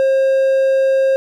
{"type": "tone", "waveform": "triangle", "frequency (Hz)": 535, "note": "C5", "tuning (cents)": 38, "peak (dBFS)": -9, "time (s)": [0, 1.16], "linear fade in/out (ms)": 0, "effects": []}